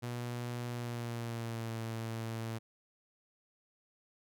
sawtooth tone with pitch glide, 120.8 to 113.36 Hz, B2 to A#2, -38 to -48 cents, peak -33 dBFS, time 0.02-2.59 s, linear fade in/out 20 ms, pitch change -110 cents, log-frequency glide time 0.69-1.77 s, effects none

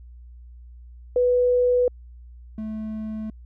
sine / triangle tone pair in turn, 494 / 217.3 Hz, B4 / A3, 0 / -21 cents, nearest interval octave + major second, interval 1421 cents, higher first, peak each -16 / -26 dBFS, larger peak first, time 1.16-1.88 / 2.58-3.3 s, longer neither, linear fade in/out 2 ms, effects added 60 Hz sine -41 dBFS peak until 3.45 s

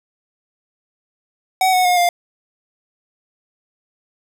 square tone with pitch steps, 752 / 734.8 / 718 / 701.6 Hz, F#5 / F#5 / F5 / F5, +28 / -12 / +48 / +8 cents, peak -13 dBFS, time 1.61-2.09 s, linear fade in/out 2 ms, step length 120 ms, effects none

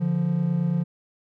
triangle tone pair together, 144.8 / 173.85 Hz, D3 / F3, -24 / -8 cents, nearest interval minor third, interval 316 cents, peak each -23 / -20 dBFS, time 0-0.84 s, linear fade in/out 20 ms, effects tanh soft clip ceiling -11 dBFS

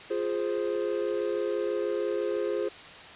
triangle chord, F minor, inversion none, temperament equal, 349.2 / 415.3 / 523.3 Hz, F4 / Ab4 / C5, 0 / 0 / 0 cents, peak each -30 / -28 / -30 dBFS, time 0.1-2.69 s, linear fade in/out 10 ms, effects white hiss -45 dBFS RMS until 3.15 s + resampled to 8000 Hz

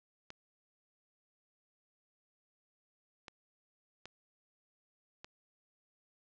clicks, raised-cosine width 0.2 ms, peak -29 dBFS, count 4, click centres 0.304 / 3.282 / 4.056 / 5.245 s, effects low-pass 6000 Hz 12 dB/octave

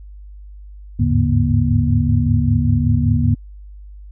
sine tone cluster, 77.8 / 101.3 / 106.5 / 142.7 / 238.9 Hz, D#2 / G#2 / G#2 / D3 / A#3, 0 / -43 / +44 / -49 / +43 cents, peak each -19 dBFS, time 0.99-3.35 s, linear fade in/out 10 ms, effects added 50 Hz sine -34 dBFS peak until 4.11 s

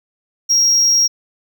triangle tone, 5610 Hz, F8, 7 cents sharp, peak -9 dBFS, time 0.49-1.08 s, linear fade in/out 20 ms, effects none

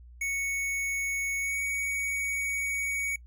square tone with pitch glide, 2217 to 2244 Hz, C#7 to C#7, 0 to +21 cents, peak -29 dBFS, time 0.21-3.16 s, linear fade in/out 5 ms, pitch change +21 cents, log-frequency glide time 1.39-1.6 s, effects noise-tail reverb RT60 0.1 s tail -23 dB re dry + added 60 Hz sine -47 dBFS peak until 3.26 s

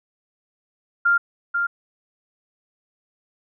sine tone with echo, 1396.9 Hz, F6, in tune, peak -14 dBFS, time 1.05-1.18 s, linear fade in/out 10 ms, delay 490 ms, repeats 1, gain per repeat -5 dB, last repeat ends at 1.67 s, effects none

